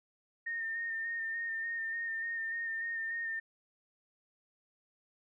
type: tone with vibrato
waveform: sine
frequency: 1827 Hz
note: A#6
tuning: 35 cents flat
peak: -34 dBFS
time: 0.46-3.4 s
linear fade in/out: 10 ms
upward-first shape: square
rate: 3.4 Hz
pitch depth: 20 cents each way
effects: none